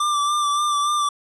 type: tone with vibrato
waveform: square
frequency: 1178 Hz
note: D6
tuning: 5 cents sharp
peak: -19 dBFS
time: 0-1.09 s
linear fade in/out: 5 ms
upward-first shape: sine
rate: 3.5 Hz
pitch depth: 29 cents each way
effects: resampled to 24000 Hz